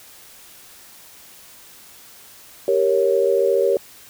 sine chord, G diminished, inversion none, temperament equal, 392 / 466.2 / 554.4 Hz, G4 / Bb4 / Db5, 0 / 0 / 0 cents, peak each -19 dBFS, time 2.68-3.77 s, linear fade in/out 2 ms, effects white hiss -45 dBFS RMS until 4.09 s

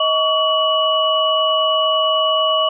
sine tone cluster, 632 / 1131 / 2940 Hz, D#5 / C#6 / F#7, +27 / +34 / -12 cents, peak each -18 dBFS, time 0-2.69 s, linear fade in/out 5 ms, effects none

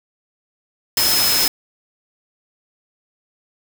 sine tone in noise, 5150 Hz, E8, 41 cents flat, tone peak -18 dBFS, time 0.97-1.48 s, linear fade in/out 2 ms, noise white, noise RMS -18 dBFS, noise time 0.97-1.48 s, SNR -3 dB, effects none

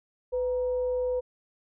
sine tone with frequency modulation, 500 Hz, B4, 21 cents sharp, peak -25 dBFS, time 0.32-1.21 s, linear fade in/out 20 ms, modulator 440 Hz, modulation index 0.2, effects none

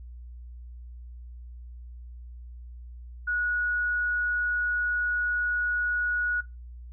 sine tone, 1459 Hz, F#6, 25 cents flat, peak -25 dBFS, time 3.27-6.41 s, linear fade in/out 10 ms, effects noise-tail reverb RT60 0.2 s tail -18 dB re dry + added 60 Hz sine -40 dBFS peak until 6.92 s

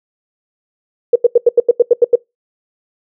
sine tone bursts, 477.4 Hz, A#4, 41 cents sharp, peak -3 dBFS, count 10, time 1.13-2.156 s, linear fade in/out 5 ms, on 27 ms, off 84 ms, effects noise-tail reverb RT60 0.2 s tail -25 dB re dry

